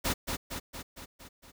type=noise with echo; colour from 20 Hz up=pink; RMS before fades=-29 dBFS; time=0.04-0.14 s; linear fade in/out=20 ms; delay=230 ms; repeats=6; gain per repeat=-4 dB; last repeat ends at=1.52 s; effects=none